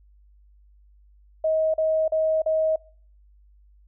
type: tone bursts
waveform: sine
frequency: 633 Hz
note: D#5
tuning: 30 cents sharp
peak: -19 dBFS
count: 4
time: 1.44-2.76 s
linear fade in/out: 5 ms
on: 300 ms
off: 40 ms
effects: noise-tail reverb RT60 0.5 s tail -24 dB re dry + added 50 Hz sine -52 dBFS peak until 3.87 s